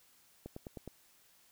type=click train; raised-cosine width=2 ms; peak=-30 dBFS; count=5; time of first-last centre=0.46-0.877 s; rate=9.6 Hz; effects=white hiss -66 dBFS RMS until 1.51 s